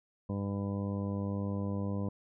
harmonic tone, 99.8 Hz, G2, 32 cents sharp, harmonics 1 / 2 / 3 / 4 / 5 / 6 / 7 / 8 / 9 / 10, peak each -35 / -35 / -42 / -48 / -43 / -48 / -56 / -57 / -59 / -49 dBFS, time 0.29-2.09 s, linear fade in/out 5 ms, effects none

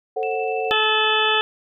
sine chord, F# diminished, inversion first, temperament just, 444 / 532.8 / 740 Hz, A4 / C5 / F#5, +16 / +31 / 0 cents, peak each -24 / -29 / -25 dBFS, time 0.16-0.73 s, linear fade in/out 10 ms
sine tone with tremolo, 2649 Hz, E7, 8 cents sharp, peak -30 dBFS, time 0.23-0.84 s, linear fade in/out 0 ms, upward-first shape square, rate 12 Hz, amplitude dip 25%
harmonic tone, 433.5 Hz, A4, 26 cents flat, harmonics 1 / 2 / 3 / 4 / 6 / 7 / 8, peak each -24 / -24 / -24 / -24 / -24 / -24 / -24 dBFS, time 0.71-1.41 s, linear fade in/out 0 ms
effects none

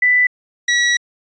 sine / sawtooth tone pair in turn, 1987 / 1929.3 Hz, B6 / B6, +10 / -41 cents, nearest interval minor second, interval 51 cents, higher first, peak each -10 / -9 dBFS, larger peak second, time 0.02-0.27 / 0.68-0.97 s, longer second, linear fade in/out 5 ms, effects resampled to 16000 Hz

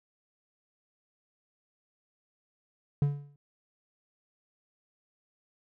triangle tone with exponential decay, 143.4 Hz, D3, 41 cents flat, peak -18 dBFS, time 3.02-3.36 s, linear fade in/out 2 ms, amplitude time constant 72 ms, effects none

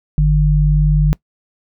sine tone pair together, 50.16 / 150.3 Hz, G1 / D3, +41 / +40 cents, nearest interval octave + perfect fifth, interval 1899 cents, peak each -12 dBFS, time 0.18-1.13 s, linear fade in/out 0 ms, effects noise-tail reverb RT60 0.1 s tail -23 dB re dry

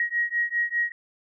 sine beating tone pair, 1891 / 1896 Hz, A#6 / A#6, +24 / +29 cents, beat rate 5 Hz, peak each -26 dBFS, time 0-0.92 s, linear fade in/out 2 ms, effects none

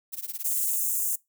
violet noise with tremolo, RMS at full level -31 dBFS, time 0.12-0.76 s, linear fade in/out 20 ms, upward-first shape triangle, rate 18 Hz, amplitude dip 100%
white high-pass noise, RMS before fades -27 dBFS, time 0.44-1.16 s, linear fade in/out 10 ms, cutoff 6800 Hz, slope 48 dB/octave
effects noise-tail reverb RT60 0.2 s tail -23 dB re dry

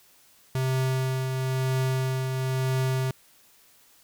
square tone with tremolo, 130.81 Hz, C3, in tune, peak -23 dBFS, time 0.55-3.11 s, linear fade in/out 2 ms, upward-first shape triangle, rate 1 Hz, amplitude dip 40%, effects white hiss -58 dBFS RMS until 4.03 s

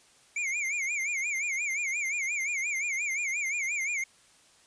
square tone with vibrato, 2256 Hz, C#7, 30 cents sharp, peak -29 dBFS, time 0.36-4.04 s, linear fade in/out 5 ms, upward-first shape sine, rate 5.7 Hz, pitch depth 140 cents each way, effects white hiss -60 dBFS RMS until 4.66 s + resampled to 22050 Hz

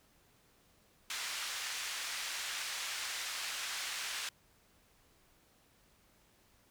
pink band-pass noise, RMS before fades -40 dBFS, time 1.1-4.29 s, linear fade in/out 2 ms, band 1700 to 7800 Hz, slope 12 dB/octave, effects pink hiss -68 dBFS RMS until 6.7 s

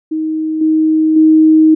sine tone with level steps, 314.4 Hz, D#4, 18 cents sharp, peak -14 / -8 / -4 dBFS, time 0.11-1.75 s, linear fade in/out 10 ms, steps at 0.61 / 1.16 s, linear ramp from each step 5 ms, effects none

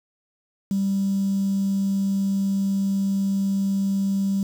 triangle tone, 196 Hz, G3, in tune, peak -16 dBFS, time 0.71-4.43 s, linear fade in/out 2 ms, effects tanh soft clip ceiling -17 dBFS + 7-bit

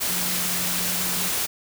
sine tone in noise, 180 Hz, F#3, 47 cents flat, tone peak -34 dBFS, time 0.08-1.3 s, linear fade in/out 20 ms, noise white, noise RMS -25 dBFS, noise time 0-1.47 s, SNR -12 dB, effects none

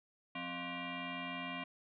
sine tone with frequency modulation, 1052 Hz, C6, 9 cents sharp, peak -39 dBFS, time 0.35-1.64 s, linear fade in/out 5 ms, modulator 438 Hz, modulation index 4.3, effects none

